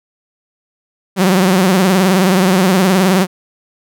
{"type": "tone with vibrato", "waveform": "sawtooth", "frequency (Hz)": 187, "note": "F#3", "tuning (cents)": 19, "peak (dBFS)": -5, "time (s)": [1.16, 3.27], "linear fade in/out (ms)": 50, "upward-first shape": "triangle", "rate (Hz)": 19, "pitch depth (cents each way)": 120, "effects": []}